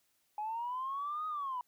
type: linear two-way sweep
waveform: sine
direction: up then down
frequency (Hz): 832 to 1260 to 966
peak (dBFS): -34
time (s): 0.38-1.61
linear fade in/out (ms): 2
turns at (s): 1.27
effects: tanh soft clip ceiling -30 dBFS + white hiss -75 dBFS RMS until 1.67 s